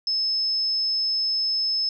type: tone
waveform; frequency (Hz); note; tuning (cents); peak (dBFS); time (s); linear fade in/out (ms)
sine; 5220; E8; -18; -21; 0.07-1.89; 2
effects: none